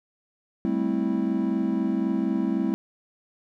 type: chord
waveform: triangle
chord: A minor seventh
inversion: third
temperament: equal with one note detuned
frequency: 196 / 220 / 261.6 / 327.7 Hz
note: G3 / A3 / C4 / E4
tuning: 0 / 0 / 0 / -10 cents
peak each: -26 dBFS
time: 0.65-2.74 s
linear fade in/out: 0 ms
effects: none